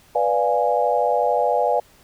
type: chord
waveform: sine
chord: B diminished seventh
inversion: none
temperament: equal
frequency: 493.9 / 587.3 / 698.5 / 830.6 Hz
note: B4 / D5 / F5 / Ab5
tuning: 0 / 0 / 0 / 0 cents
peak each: -22 dBFS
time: 0.15-1.8 s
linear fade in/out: 5 ms
effects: pink hiss -53 dBFS RMS until 2.03 s